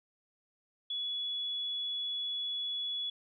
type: tone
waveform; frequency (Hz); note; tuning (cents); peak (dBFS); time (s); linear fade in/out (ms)
sine; 3395; G#7; +37; -33; 0.9-3.1; 5
effects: none